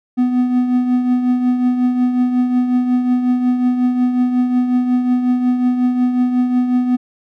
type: tone with tremolo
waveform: triangle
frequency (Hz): 249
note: B3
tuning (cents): +14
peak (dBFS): -8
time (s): 0.17-6.97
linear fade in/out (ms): 20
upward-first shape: triangle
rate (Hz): 5.5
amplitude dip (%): 55
effects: none